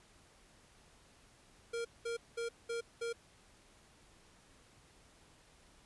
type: tone bursts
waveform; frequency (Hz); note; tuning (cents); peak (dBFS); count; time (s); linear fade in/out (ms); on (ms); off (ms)
square; 466.2; A#4; 0; -37; 5; 1.73-3.13; 10; 120; 200
effects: pink hiss -64 dBFS RMS until 5.85 s + resampled to 24000 Hz